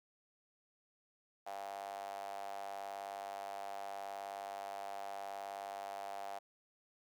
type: tone with high-pass filter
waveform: sawtooth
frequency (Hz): 99.2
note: G2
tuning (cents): +21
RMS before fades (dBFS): -45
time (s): 1.46-6.39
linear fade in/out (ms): 10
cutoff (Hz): 720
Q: 8
effects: none